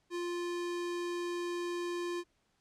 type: tone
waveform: square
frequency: 349.2 Hz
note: F4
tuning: in tune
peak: -35 dBFS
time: 0.1-2.24 s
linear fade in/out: 50 ms
effects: pink hiss -75 dBFS RMS until 2.6 s + low-pass 8000 Hz 12 dB/octave